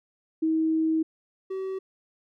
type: tone pair in turn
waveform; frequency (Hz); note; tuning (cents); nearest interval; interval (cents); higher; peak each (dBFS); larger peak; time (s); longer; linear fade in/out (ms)
sine / triangle; 319.3 / 381.3; D#4 / G4; +45 / -48; minor third; 307; second; -21 / -27; first; 0.42-1.03 / 1.5-1.79; first; 10
effects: none